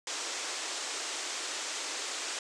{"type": "band-pass noise", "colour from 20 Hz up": "white", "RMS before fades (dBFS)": -37, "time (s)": [0.07, 2.39], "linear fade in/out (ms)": 2, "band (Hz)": [290, 8100], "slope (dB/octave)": 48, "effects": []}